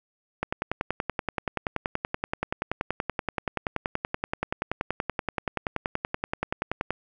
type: click train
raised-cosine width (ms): 0.5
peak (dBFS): -11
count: 69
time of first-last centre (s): 0.43-6.906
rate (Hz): 10.5
effects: none